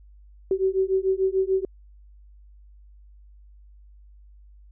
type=beating tone pair; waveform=sine; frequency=377.8 / 384.6 Hz; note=F#4 / G4; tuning=+36 / -33 cents; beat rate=6.8 Hz; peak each=-23 dBFS; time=0.51-1.65 s; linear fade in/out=2 ms; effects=added 50 Hz sine -47 dBFS peak until 4.71 s